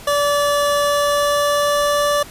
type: tone with pitch glide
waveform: 25% pulse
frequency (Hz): 578 to 582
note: D5 to D5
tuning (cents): -28 to -16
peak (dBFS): -11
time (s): 0.07-2.23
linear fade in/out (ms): 5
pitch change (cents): +12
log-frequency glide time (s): 0.81-2.06
effects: pink hiss -38 dBFS RMS until 2.3 s + resampled to 32000 Hz